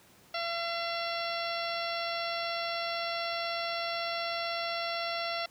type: harmonic tone with a mistuned harmonic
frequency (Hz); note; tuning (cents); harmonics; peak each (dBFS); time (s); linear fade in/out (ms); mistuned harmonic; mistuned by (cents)
679; F5; -49; 1 / 2 / 3 / 4 / 5 / 6 / 7 / 8; -35 / -38 / -40 / -41 / -42 / -43 / -43 / -44; 0.34-5.46; 5; 7; -92
effects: pink hiss -59 dBFS RMS until 5.5 s + high-pass 100 Hz 12 dB/octave